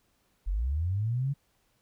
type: linear sweep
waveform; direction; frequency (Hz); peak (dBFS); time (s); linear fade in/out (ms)
sine; up; 40.41 to 143.7; -26; 0.46-1.34; 20
effects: pink hiss -71 dBFS RMS until 1.81 s